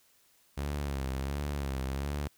sawtooth tone with vibrato, 69.3 Hz, C#2, in tune, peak -28 dBFS, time 0.57-2.28 s, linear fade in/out 10 ms, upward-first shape sine, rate 1.4 Hz, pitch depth 86 cents each way, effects white hiss -66 dBFS RMS until 2.37 s

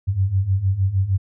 sine beating tone pair, 92.3 / 98.8 Hz, F#2 / G2, -4 / +14 cents, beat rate 6.5 Hz, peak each -22 / -18 dBFS, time 0.07-1.18 s, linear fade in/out 20 ms, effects none

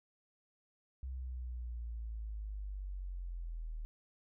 sine linear sweep, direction down, 65.41 to 38.4 Hz, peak -39 dBFS, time 1.03-3.85 s, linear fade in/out 0 ms, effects none

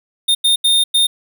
square tone bursts at uneven times, 3644 Hz, A#7, 40 cents flat, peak -11 dBFS, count 4, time 0.28-0.35 / 0.44-0.56 / 0.64-0.84 / 0.94-1.07 s, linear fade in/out 10 ms, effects none

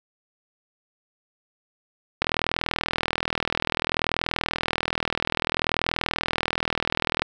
click train, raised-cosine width 0.3 ms, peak -6 dBFS, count 204, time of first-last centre 2.22-7.22 s, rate 40.6 Hz, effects none

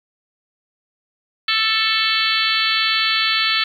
harmonic tone with a mistuned harmonic, 441.1 Hz, A4, 4 cents sharp, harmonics 3 / 4 / 5 / 6 / 7 / 8 / 9 / 10, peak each -24 / -24 / -24 / -24 / -24 / -24 / -24 / -24 dBFS, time 1.48-3.64 s, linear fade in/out 5 ms, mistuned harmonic 8, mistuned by -43 cents, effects 8-bit

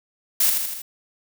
blue noise with echo, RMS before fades -18 dBFS, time 0.4-0.5 s, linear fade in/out 5 ms, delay 80 ms, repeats 4, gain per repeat -4 dB, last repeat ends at 0.82 s, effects none

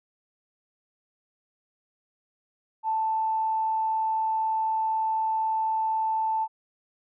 triangle tone with tanh clipping, 882 Hz, A5, 4 cents sharp, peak -23 dBFS, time 2.83-6.48 s, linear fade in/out 50 ms, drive 3 dB, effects resampled to 8000 Hz

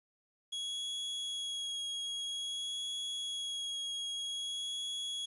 40% pulse tone with vibrato, 3322 Hz, G#7, in tune, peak -35 dBFS, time 0.52-5.26 s, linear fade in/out 10 ms, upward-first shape sine, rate 0.51 Hz, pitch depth 13 cents each way, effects resampled to 24000 Hz + 11-bit

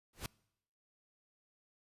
pink noise with exponential growth, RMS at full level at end -36 dBFS, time 0.13-0.26 s, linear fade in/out 2 ms, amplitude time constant 28 ms, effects noise-tail reverb RT60 0.8 s tail -25 dB re dry + resampled to 32000 Hz

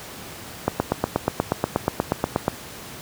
click train, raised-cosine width 1 ms, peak -4 dBFS, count 16, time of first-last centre 0.68-2.481 s, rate 8.33 Hz, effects pink hiss -38 dBFS RMS until 3.01 s + high-pass 80 Hz 12 dB/octave

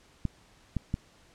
clicks, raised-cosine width 5 ms, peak -16 dBFS, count 3, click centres 0.253 / 0.767 / 0.941 s, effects pink hiss -60 dBFS RMS until 1.34 s + low-pass 8000 Hz 12 dB/octave

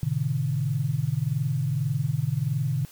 sine chord, A diminished, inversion none, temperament equal with one note detuned, 110 / 130.81 / 152.54 Hz, A2 / C3 / Eb3, 0 / 0 / -34 cents, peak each -31 / -26 / -27 dBFS, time 0.03-2.85 s, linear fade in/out 0 ms, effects white hiss -51 dBFS RMS until 2.91 s

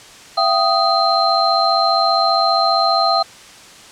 sine tone cluster, 675 / 770 / 1246 / 4137 Hz, E5 / G5 / D#6 / C8, +41 / -31 / +2 / -20 cents, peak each -18 dBFS, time 0.37-3.23 s, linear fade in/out 10 ms, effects white hiss -40 dBFS RMS until 3.91 s + low-pass 7000 Hz 12 dB/octave

